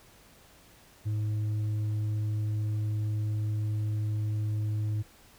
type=tone with tanh clipping; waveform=sine; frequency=106.4 Hz; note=G#2; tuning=42 cents sharp; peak=-28 dBFS; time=1.05-5.03 s; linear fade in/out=20 ms; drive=4 dB; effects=pink hiss -57 dBFS RMS until 5.38 s